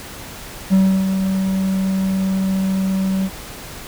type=tone with ADSR envelope; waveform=triangle; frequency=190.9 Hz; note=G3; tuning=46 cents flat; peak=-7 dBFS; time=0.7-3.3 s; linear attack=32 ms; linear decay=310 ms; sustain=-7 dB; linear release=51 ms; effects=pink hiss -34 dBFS RMS until 3.87 s